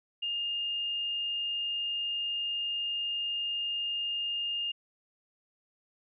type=tone; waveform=sine; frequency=2824 Hz; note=F7; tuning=19 cents sharp; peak=-30 dBFS; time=0.22-4.72 s; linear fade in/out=10 ms; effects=none